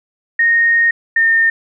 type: tone pair in turn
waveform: sine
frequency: 1855 / 1820 Hz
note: A#6 / A#6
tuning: -9 / -42 cents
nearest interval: unison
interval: 33 cents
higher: first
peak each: -9 dBFS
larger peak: neither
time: 0.39-0.91 / 1.16-1.5 s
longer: first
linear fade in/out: 5 ms
effects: none